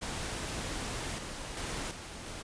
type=noise with level steps; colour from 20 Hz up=pink; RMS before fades=-37 / -41 / -37 / -44 / -42 dBFS; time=0.01-2.43 s; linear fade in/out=20 ms; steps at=1.18 / 1.57 / 1.91 / 2.26 s; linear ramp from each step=2 ms; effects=resampled to 22050 Hz